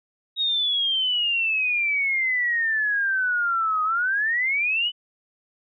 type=exponential two-way sweep; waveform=sine; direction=down then up; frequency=3793 to 1244.5 to 3024 Hz; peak=-20 dBFS; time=0.36-4.92 s; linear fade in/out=50 ms; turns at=3.83 s; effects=none